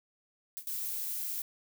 violet noise with exponential decay, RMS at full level -36 dBFS, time 0.57-0.72 s, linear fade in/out 0 ms, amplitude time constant 31 ms
violet noise, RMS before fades -36 dBFS, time 0.67-1.42 s, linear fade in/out 2 ms
effects none

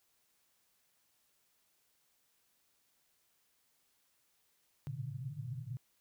pink band-pass noise, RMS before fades -42 dBFS, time 4.87-5.77 s, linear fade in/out 0 ms, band 110 to 150 Hz, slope 96 dB/octave, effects white hiss -75 dBFS RMS until 6 s

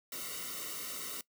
white noise with comb filter, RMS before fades -41 dBFS, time 0.12-1.21 s, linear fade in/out 2 ms, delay 1.2 ms, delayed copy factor -0.9, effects noise-tail reverb RT60 0.1 s tail -20 dB re dry

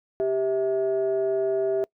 sine tone pair together, 392 / 650.3 Hz, G4 / E5, 0 / -24 cents, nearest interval major sixth, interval 876 cents, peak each -22 / -25 dBFS, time 0.2-1.84 s, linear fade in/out 0 ms, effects noise-tail reverb RT60 0.1 s tail -25 dB re dry + tanh soft clip ceiling -16 dBFS

